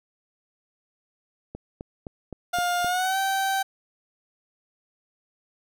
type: click train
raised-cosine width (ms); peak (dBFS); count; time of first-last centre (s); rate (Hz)
2; -22; 6; 1.55-2.845; 3.86
type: tone with pitch glide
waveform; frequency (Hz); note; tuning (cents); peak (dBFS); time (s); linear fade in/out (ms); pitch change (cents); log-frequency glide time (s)
30% pulse; 707 to 775.5; F5 to G5; +21 to -19; -20; 2.53-3.63; 10; +160; 2.85-3.18
effects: none